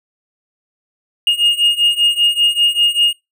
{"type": "beating tone pair", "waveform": "triangle", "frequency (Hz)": [2846, 2851.1], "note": ["F7", "F7"], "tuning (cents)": [32, 35], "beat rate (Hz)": 5.1, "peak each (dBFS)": [-14, -12], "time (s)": [1.27, 3.13], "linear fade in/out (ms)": 2, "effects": ["noise-tail reverb RT60 0.2 s tail -22 dB re dry"]}